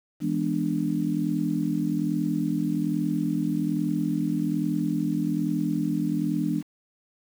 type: chord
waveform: sine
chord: E dominant seventh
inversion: none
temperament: just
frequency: 164.81 / 206 / 247.2 / 296.7 Hz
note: E3 / G#3 / B3 / D4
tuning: 0 / -14 / +2 / +18 cents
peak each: -29 / -29 / -30 / -27 dBFS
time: 0.2-6.63 s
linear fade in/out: 50 ms
effects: 8-bit